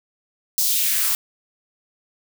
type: noise with high-pass filter sweep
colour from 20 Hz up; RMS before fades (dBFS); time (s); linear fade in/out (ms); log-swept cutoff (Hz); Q
blue; -20; 0.58-1.15; 0; 5400 to 920; 1.8
effects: none